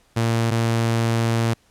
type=tone pair in turn; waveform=sawtooth; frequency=115 / 115 Hz; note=A#2 / A#2; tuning=-23 / -23 cents; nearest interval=unison; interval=0 cents; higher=neither; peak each=-14 dBFS; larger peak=neither; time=0.16-0.51 / 0.51-1.54 s; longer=second; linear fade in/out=10 ms; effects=pink hiss -59 dBFS RMS until 1.7 s + low-pass 11000 Hz 12 dB/octave